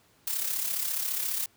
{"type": "noise with amplitude modulation", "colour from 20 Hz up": "blue", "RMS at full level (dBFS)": -28, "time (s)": [0.27, 1.46], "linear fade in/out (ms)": 5, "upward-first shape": "sine", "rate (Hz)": 34.6, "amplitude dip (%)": 55, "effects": ["pink hiss -63 dBFS RMS until 1.56 s", "high-pass 80 Hz 12 dB/octave"]}